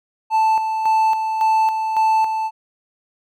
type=tone with tremolo; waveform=triangle; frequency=880 Hz; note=A5; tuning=in tune; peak=-11 dBFS; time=0.3-2.51 s; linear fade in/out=50 ms; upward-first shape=square; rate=1.8 Hz; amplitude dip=50%; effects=none